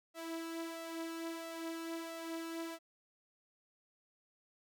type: tone with flanger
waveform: sawtooth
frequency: 329.6 Hz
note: E4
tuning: in tune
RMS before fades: -43 dBFS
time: 0.14-2.79 s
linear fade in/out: 50 ms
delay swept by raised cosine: 1.5 to 3.8 ms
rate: 1.5 Hz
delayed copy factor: +0.5
effects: none